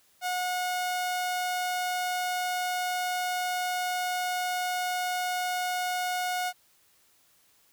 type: tone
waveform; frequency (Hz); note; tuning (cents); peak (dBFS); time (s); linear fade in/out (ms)
sawtooth; 726; F#5; -33; -24; 0.21-6.53; 50
effects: white hiss -64 dBFS RMS until 7.72 s